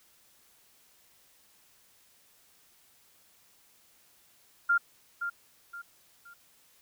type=tone with echo; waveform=sine; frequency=1396.9 Hz; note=F6; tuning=in tune; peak=-21 dBFS; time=4.69-4.78 s; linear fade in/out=10 ms; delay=520 ms; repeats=3; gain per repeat=-9 dB; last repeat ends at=6.34 s; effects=white hiss -63 dBFS RMS until 6.81 s